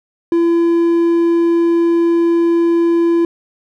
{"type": "tone", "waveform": "triangle", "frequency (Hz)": 338, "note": "E4", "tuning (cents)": 43, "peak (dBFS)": -8, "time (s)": [0.32, 3.25], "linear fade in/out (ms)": 2, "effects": []}